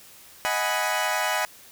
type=chord; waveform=20% pulse; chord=G# minor seventh; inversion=second; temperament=equal with one note detuned; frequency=625.5 / 740 / 830.6 / 987.8 Hz; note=D#5 / F#5 / G#5 / B5; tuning=+9 / 0 / 0 / 0 cents; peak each=-24 dBFS; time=0.45-1.45 s; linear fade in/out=0 ms; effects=white hiss -49 dBFS RMS until 1.71 s